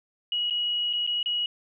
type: tone with dropouts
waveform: sine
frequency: 2908 Hz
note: F#7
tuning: 31 cents flat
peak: -24 dBFS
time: 0.32-1.46 s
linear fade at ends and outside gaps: 2 ms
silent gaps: 0.5-0.507 / 0.93-0.934 / 1.066-1.074 / 1.229-1.259 s
effects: none